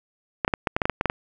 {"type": "clicks", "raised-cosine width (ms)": 0.5, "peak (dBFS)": -6, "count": 11, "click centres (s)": [0.448, 0.479, 0.538, 0.672, 0.765, 0.818, 0.855, 0.897, 1.011, 1.057, 1.099], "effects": []}